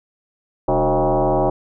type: tone with frequency modulation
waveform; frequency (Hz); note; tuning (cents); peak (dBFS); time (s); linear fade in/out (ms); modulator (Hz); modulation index
sine; 128.9; C3; -26; -14; 0.68-1.5; 5; 166; 4.7
effects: none